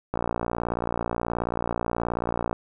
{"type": "click train", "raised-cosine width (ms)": 1, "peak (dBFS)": -12, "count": 141, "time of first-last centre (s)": [0.14, 2.529], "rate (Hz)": 58.6, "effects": []}